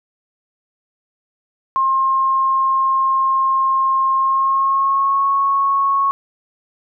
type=tone with pitch glide; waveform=sine; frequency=1066 to 1101.7 Hz; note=C6 to C#6; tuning=+32 to -11 cents; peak=-13 dBFS; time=1.76-6.11 s; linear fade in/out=0 ms; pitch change=+57 cents; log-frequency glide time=4.15-5.26 s; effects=none